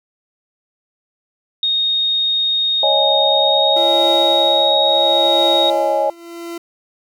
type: tone with pitch glide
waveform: sine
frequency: 3716 to 3766 Hz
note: A#7 to A#7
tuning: -6 to +17 cents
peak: -14 dBFS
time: 1.63-5.7 s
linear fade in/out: 2 ms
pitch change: +23 cents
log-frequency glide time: 3.18-4.28 s
type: chord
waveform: sine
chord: C# suspended second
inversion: none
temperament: just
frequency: 554.4 / 623.7 / 831.5 Hz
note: C#5 / D#5 / G#5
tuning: 0 / +4 / +2 cents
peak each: -18 dBFS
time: 2.83-6.1 s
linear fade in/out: 2 ms
type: tone with tremolo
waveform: 40% pulse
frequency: 339.5 Hz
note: F4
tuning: 49 cents flat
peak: -20 dBFS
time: 3.76-6.58 s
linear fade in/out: 5 ms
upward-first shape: triangle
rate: 0.73 Hz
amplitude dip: 90%
effects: none